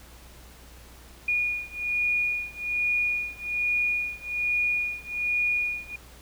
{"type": "beating tone pair", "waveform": "sine", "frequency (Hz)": [2443, 2444.2], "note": ["D#7", "D#7"], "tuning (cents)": [-32, -31], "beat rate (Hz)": 1.2, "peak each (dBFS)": [-27, -28], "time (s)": [1.28, 5.96], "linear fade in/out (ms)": 5, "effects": ["added 60 Hz sine -49 dBFS peak until 6.21 s", "pink hiss -51 dBFS RMS until 6.21 s"]}